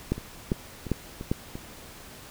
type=two click trains; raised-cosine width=3 ms; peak=-22 / -11 dBFS; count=5 / 4; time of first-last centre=0.18-1.555 / 0.12-1.315 s; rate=2.91 / 2.51 Hz; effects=pink hiss -46 dBFS RMS until 2.3 s